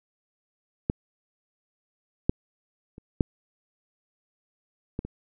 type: clicks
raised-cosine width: 3 ms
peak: -10 / -7 / -30 / -7 / -16 / -22 dBFS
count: 6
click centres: 0.899 / 2.295 / 2.981 / 3.208 / 4.991 / 5.05 s
effects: none